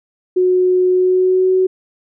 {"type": "tone with pitch glide", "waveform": "sine", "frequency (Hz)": [366.1, 373.4], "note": ["F#4", "F#4"], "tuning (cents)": [-18, 16], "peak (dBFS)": -10, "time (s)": [0.36, 1.67], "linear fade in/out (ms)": 10, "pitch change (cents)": 34, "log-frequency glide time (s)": [0.9, 1.52], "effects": []}